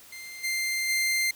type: tone with level steps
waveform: sawtooth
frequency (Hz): 2093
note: C7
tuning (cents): 0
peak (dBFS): -36 / -23 / -20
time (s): 0.12-1.31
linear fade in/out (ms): 5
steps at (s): 0.43 / 0.88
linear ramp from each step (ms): 20
effects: white hiss -51 dBFS RMS until 1.35 s